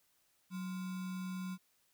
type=tone with sample-and-hold; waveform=sine; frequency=185 Hz; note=F#3; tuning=in tune; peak=-38 dBFS; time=0.5-1.58 s; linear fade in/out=50 ms; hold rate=1225 Hz; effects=white hiss -74 dBFS RMS until 1.93 s